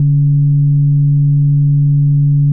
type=tone with frequency modulation; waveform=sine; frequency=144.2 Hz; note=D3; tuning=31 cents flat; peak=-7 dBFS; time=0-2.52 s; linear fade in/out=2 ms; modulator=132 Hz; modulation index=0.2; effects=none